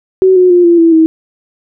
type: tone with pitch steps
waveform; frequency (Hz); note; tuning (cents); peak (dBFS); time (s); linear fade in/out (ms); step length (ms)
sine; 376.4 / 364.6 / 353.2 / 342.2 / 331.5 / 321.1; F#4 / F#4 / F4 / F4 / E4 / E4; +30 / -25 / +20 / -35 / +10 / -45; -3; 0.22-1.06; 0; 140
effects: none